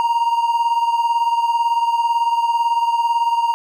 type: beating tone pair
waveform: triangle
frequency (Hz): 932.3 / 950.3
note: A#5 / A#5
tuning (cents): 0 / +33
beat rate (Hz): 18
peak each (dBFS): -14 / -20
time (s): 0-3.54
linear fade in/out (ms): 0
effects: none